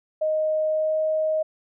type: tone with pitch glide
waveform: sine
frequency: 622.3 to 626.3 Hz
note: D#5 to D#5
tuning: 0 to +11 cents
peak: -20 dBFS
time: 0.21-1.43 s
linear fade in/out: 10 ms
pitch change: +11 cents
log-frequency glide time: 0.69-0.98 s
effects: none